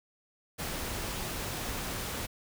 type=noise; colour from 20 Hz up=pink; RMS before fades=-36 dBFS; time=0.58-2.27 s; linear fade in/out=20 ms; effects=none